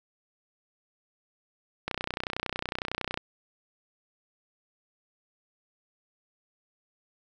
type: click train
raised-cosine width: 0.3 ms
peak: -14 dBFS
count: 41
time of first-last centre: 1.88-3.174 s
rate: 30.9 Hz
effects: none